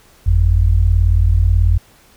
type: tone pair together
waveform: sine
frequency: 48.95 / 87.31 Hz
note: G1 / F2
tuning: -2 / 0 cents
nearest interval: minor seventh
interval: 1002 cents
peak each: -12 dBFS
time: 0.26-1.78 s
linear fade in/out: 10 ms
effects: pink hiss -49 dBFS RMS until 2.16 s